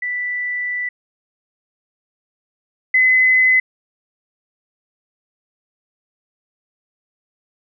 sine tone pair in turn, 1975.5 / 2028 Hz, B6 / B6, 0 / +45 cents, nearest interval unison, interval 45 cents, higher second, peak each -20 / -10 dBFS, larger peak second, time 0.02-0.89 / 2.94-3.6 s, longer first, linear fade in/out 5 ms, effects none

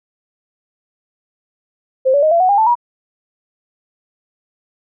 sine tone with pitch steps, 523.3 / 570.7 / 622.3 / 678.6 / 740.1 / 807 / 880.1 / 959.7 Hz, C5 / D5 / D#5 / F5 / F#5 / G#5 / A5 / B5, 0 / -50 / 0 / -50 / 0 / -50 / 0 / -50 cents, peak -9 dBFS, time 2.05-2.754 s, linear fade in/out 20 ms, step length 88 ms, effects none

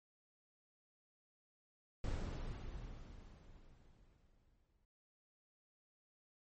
brown noise with exponential decay, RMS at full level -38 dBFS, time 2.04-4.85 s, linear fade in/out 1 ms, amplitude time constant 610 ms, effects MP3 32 kbps

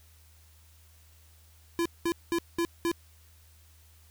square tone bursts, 339 Hz, E4, 49 cents sharp, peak -26 dBFS, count 5, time 1.79-2.915 s, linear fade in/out 0 ms, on 65 ms, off 200 ms, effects added 79 Hz sine -56 dBFS peak until 4.1 s + white hiss -62 dBFS RMS until 4.1 s

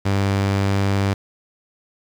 sawtooth tone, 98.7 Hz, G2, 12 cents sharp, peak -13 dBFS, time 0.05-1.14 s, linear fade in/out 10 ms, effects low-pass 6000 Hz 12 dB/octave + 7-bit

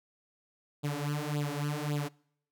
sawtooth tone with flanger, 146.83 Hz, D3, in tune, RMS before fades -33 dBFS, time 0.83-2.09 s, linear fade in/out 20 ms, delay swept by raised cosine 0.25 to 6.15 ms, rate 1.8 Hz, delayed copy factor +0.85, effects noise-tail reverb RT60 0.7 s tail -26 dB re dry

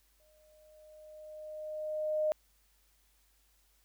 sine tone with exponential growth, 615 Hz, D#5, 20 cents flat, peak -26 dBFS, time 0.2-2.32 s, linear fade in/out 0 ms, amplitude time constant 460 ms, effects added 50 Hz sine -70 dBFS peak until 3.84 s + white hiss -71 dBFS RMS until 3.84 s

